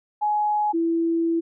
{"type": "tone pair in turn", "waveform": "sine", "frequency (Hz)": [840, 332.3], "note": ["G#5", "E4"], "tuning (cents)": [19, 14], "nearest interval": "octave + major third", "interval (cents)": 1605, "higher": "first", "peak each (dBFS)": -19, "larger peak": "neither", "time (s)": [[0.21, 0.73], [0.73, 1.41]], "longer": "second", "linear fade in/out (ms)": 20, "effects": []}